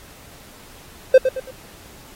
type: tone with echo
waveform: triangle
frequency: 520 Hz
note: C5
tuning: 11 cents flat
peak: -3 dBFS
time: 1.14-1.18 s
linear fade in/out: 5 ms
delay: 110 ms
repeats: 3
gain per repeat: -9 dB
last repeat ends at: 1.51 s
effects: pink hiss -45 dBFS RMS until 2.15 s + AAC 48 kbps